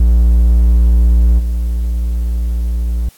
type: tone with level steps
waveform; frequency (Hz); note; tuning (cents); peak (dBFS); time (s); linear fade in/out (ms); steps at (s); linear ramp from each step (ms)
triangle; 58.27; A#1; 0; -4 / -11; 0-3.09; 5; 1.38; 20
effects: white hiss -47 dBFS RMS until 3.17 s + AAC 64 kbps